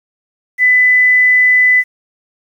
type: tone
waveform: sine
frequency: 2000 Hz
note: B6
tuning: 21 cents sharp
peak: -6 dBFS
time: 0.58-1.84 s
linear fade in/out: 50 ms
effects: 7-bit

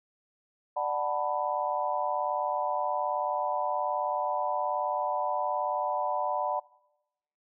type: chord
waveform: sine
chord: B minor seventh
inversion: first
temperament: just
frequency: 592.7 / 740.8 / 889 / 987.8 Hz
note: D5 / F#5 / A5 / B5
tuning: +16 / +2 / +18 / 0 cents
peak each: -33 / -32 / -34 / -32 dBFS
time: 0.76-6.6 s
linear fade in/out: 10 ms
effects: noise-tail reverb RT60 0.9 s tail -22 dB re dry

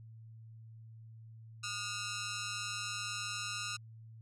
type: ring-modulated tone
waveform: 10% pulse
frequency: 1329 Hz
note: E6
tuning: 14 cents sharp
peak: -26 dBFS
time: 1.63-3.77 s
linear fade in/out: 10 ms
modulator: 103 Hz
effects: added 112 Hz sine -50 dBFS peak until 4.21 s + low-pass 9000 Hz 12 dB/octave

